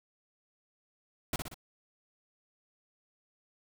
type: noise with echo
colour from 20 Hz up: pink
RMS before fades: -32 dBFS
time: 1.33-1.36 s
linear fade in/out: 2 ms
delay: 61 ms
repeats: 3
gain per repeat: -5 dB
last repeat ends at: 1.543 s
effects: none